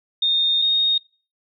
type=tone pair in turn; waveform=sine; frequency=3666 / 3713 Hz; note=A#7 / A#7; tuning=-30 / -8 cents; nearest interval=unison; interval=22 cents; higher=second; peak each=-16 / -15 dBFS; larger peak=second; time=0.22-0.62 / 0.62-0.98 s; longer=first; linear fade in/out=5 ms; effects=noise-tail reverb RT60 0.4 s tail -26 dB re dry